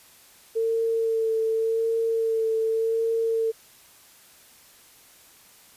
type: tone with vibrato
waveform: sine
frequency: 450 Hz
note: A4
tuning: 39 cents sharp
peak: -21 dBFS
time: 0.55-3.52 s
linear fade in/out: 20 ms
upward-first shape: sine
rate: 0.87 Hz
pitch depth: 18 cents each way
effects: white hiss -53 dBFS RMS until 5.76 s + resampled to 32000 Hz